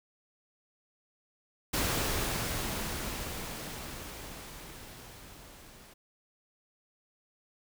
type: noise with level ramp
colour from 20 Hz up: pink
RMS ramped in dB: -29 to -54 dBFS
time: 1.73-5.94 s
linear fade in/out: 10 ms
effects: none